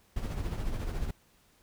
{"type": "noise with tremolo", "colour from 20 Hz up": "brown", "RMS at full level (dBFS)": -31, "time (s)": [0.16, 1.11], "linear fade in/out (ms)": 5, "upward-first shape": "sine", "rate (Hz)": 14, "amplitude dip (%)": 50, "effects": ["pink hiss -65 dBFS RMS until 1.62 s"]}